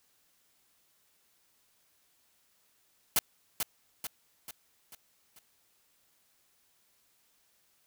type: noise with echo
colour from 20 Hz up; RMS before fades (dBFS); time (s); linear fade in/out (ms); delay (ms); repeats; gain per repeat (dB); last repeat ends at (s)
white; -25; 3.16-3.19; 2; 440; 5; -6; 5.39
effects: white hiss -70 dBFS RMS until 7.86 s